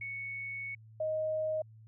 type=tone pair in turn; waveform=sine; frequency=2217 / 624.8 Hz; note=C#7 / D#5; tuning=0 / +7 cents; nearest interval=octave + minor seventh; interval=2193 cents; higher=first; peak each=-37 / -30 dBFS; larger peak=second; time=0.01-0.75 / 1-1.62 s; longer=first; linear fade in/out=5 ms; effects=added 110 Hz sine -52 dBFS peak until 1.87 s